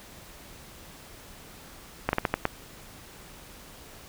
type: slowing click train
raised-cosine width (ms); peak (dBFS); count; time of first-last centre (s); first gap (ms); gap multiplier
0.5; -8; 6; 2.09-2.454; 41; 1.29
effects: pink hiss -48 dBFS RMS until 4.08 s